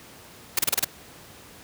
white noise bursts, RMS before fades -21 dBFS, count 6, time 0.57-0.846 s, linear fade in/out 5 ms, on 21 ms, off 30 ms, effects pink hiss -47 dBFS RMS until 1.63 s + high-pass 80 Hz 12 dB/octave

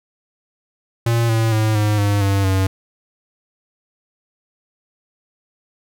square tone with pitch steps, 116.54 / 112.7 / 108.99 / 105.4 / 101.92 / 98.57 / 95.32 Hz, A#2 / A2 / A2 / G#2 / G#2 / G2 / G2, 0 / +42 / -16 / +26 / -32 / +10 / -48 cents, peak -15 dBFS, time 1.06-2.67 s, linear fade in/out 5 ms, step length 230 ms, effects none

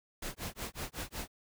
pink noise with tremolo, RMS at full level -38 dBFS, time 0.22-1.28 s, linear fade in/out 5 ms, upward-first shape sine, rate 5.4 Hz, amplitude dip 100%, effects none

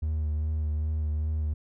triangle tone with vibrato, 76.9 Hz, D#2, 20 cents flat, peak -23 dBFS, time 0.02-1.54 s, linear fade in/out 10 ms, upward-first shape sine, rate 2.5 Hz, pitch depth 26 cents each way, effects tanh soft clip ceiling -19 dBFS

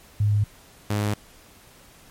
sine / sawtooth tone pair in turn, 103.83 / 104.3 Hz, G#2 / G#2, 0 / +8 cents, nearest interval unison, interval 8 cents, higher second, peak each -17 / -18 dBFS, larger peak first, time 0.2-0.44 / 0.9-1.14 s, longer neither, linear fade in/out 5 ms, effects pink hiss -51 dBFS RMS until 2.1 s + MP3 64 kbps

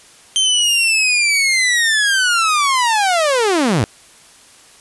sawtooth linear sweep, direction down, 3136 to 92.5 Hz, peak -9 dBFS, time 0.36-3.84 s, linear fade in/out 0 ms, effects white hiss -45 dBFS RMS until 4.8 s + resampled to 24000 Hz

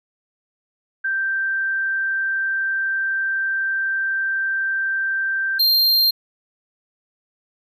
sine / square tone pair in turn, 1568 / 4186 Hz, G6 / C8, 0 / 0 cents, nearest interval octave + perfect fourth, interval 1700 cents, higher second, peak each -19 / -14 dBFS, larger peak second, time 1.04-5.59 / 5.59-6.11 s, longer first, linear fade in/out 10 ms, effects none

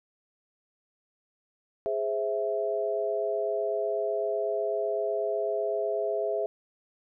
sine chord, Ab augmented, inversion none, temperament equal, 415.3 / 523.3 / 659.3 Hz, Ab4 / C5 / E5, 0 / 0 / 0 cents, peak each -30 / -34 / -29 dBFS, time 1.86-6.46 s, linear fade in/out 0 ms, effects none

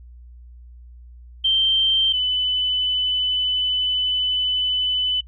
sine tone pair in turn, 3136 / 3004 Hz, G7 / F#7, 0 / +26 cents, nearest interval minor second, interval 74 cents, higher first, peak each -15 / -18 dBFS, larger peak first, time 1.44-2.13 / 2.13-5.21 s, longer second, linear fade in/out 10 ms, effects noise-tail reverb RT60 0.1 s tail -25 dB re dry + added 60 Hz sine -40 dBFS peak until 5.27 s

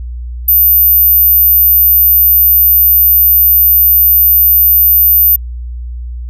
sine tone, 13860 Hz, A9, 27 cents flat, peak -4 dBFS, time 0.48-5.36 s, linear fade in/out 5 ms, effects added 60 Hz sine -19 dBFS peak until 6.29 s

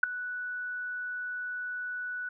sine tone with ADSR envelope, 1480 Hz, F#6, in tune, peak -14 dBFS, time 0.03-2.29 s, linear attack 6 ms, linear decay 5 ms, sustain -19 dB, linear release 5 ms, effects none

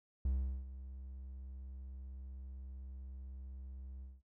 triangle tone with ADSR envelope, 65.41 Hz, C2, in tune, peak -29 dBFS, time 0.25-4.22 s, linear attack 4 ms, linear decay 390 ms, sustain -15 dB, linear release 200 ms, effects noise-tail reverb RT60 0.1 s tail -19 dB re dry

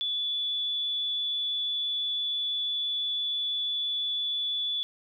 sine tone, 3449 Hz, A7, 35 cents flat, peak -27 dBFS, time 0.01-4.83 s, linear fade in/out 0 ms, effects 11-bit

